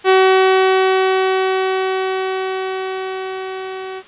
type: tone with level ramp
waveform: sawtooth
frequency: 378.2 Hz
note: F#4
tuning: 38 cents sharp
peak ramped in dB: -4 to -22 dBFS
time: 0.04-4.03 s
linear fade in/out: 50 ms
effects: white hiss -41 dBFS RMS until 4.07 s + resampled to 8000 Hz